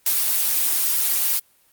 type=noise with ADSR envelope; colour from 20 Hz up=blue; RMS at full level=-18 dBFS; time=0.06-1.4 s; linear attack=4 ms; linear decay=74 ms; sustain=-2 dB; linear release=23 ms; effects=white hiss -59 dBFS RMS until 1.72 s + Opus 24 kbps